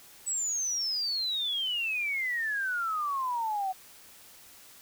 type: exponential sweep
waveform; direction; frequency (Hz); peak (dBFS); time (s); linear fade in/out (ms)
sine; down; 8010 to 740; -28; 0.26-3.73; 20
effects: white hiss -53 dBFS RMS until 4.81 s